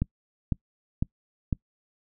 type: click train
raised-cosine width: 5 ms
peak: -12 dBFS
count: 4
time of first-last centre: 0.02-1.528 s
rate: 1.99 Hz
effects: noise-tail reverb RT60 0.1 s tail -25 dB re dry